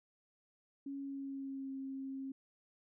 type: tone with pitch glide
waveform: sine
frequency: 277.2 to 268.7 Hz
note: C#4 to C4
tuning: 0 to +46 cents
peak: -40 dBFS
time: 0.86-2.32 s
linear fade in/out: 5 ms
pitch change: -54 cents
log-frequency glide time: 0.97-1.72 s
effects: none